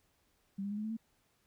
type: tone with pitch steps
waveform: sine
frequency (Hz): 196 / 201.4 / 206.9 / 212.6 / 218.5 / 224.5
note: G3 / G3 / G#3 / G#3 / A3 / A3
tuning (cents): 0 / +47 / -6 / +41 / -12 / +35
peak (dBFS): -35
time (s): 0.58-0.97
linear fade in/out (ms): 10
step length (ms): 65
effects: pink hiss -74 dBFS RMS until 1.46 s